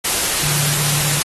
sine tone in noise, 146.83 Hz, D3, in tune, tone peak -22 dBFS, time 0.43-1.2 s, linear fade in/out 10 ms, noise white, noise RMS -18 dBFS, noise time 0.04-1.23 s, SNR -7 dB, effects AAC 32 kbps

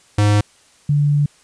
square / sine tone pair in turn, 103.83 / 145.66 Hz, G#2 / D3, 0 / -14 cents, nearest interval tritone, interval 586 cents, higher second, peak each -12 dBFS, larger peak neither, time 0.18-0.41 / 0.89-1.26 s, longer second, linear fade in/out 5 ms, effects white hiss -52 dBFS RMS until 1.43 s + resampled to 22050 Hz

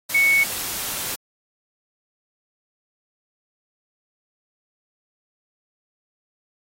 sine tone in noise, 2217 Hz, C#7, in tune, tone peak -14 dBFS, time 0.14-0.44 s, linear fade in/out 10 ms, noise white, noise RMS -28 dBFS, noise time 0.09-1.16 s, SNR +11 dB, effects AAC 48 kbps

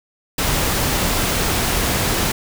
pink noise, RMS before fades -19 dBFS, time 0.38-2.32 s, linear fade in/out 5 ms, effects none

